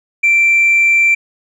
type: tone with tanh clipping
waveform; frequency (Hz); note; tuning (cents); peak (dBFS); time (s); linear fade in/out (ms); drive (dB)
triangle; 2349; D7; 0; -8; 0.23-1.15; 10; 5
effects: none